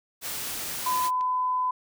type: noise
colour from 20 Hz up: white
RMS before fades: -33 dBFS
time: 0.21-1.11 s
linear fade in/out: 50 ms
type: tone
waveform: sine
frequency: 1008 Hz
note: B5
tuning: 35 cents sharp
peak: -23 dBFS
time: 0.86-1.71 s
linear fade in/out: 5 ms
type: click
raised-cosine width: 0.2 ms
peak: -28 dBFS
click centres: 1.21 s
effects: none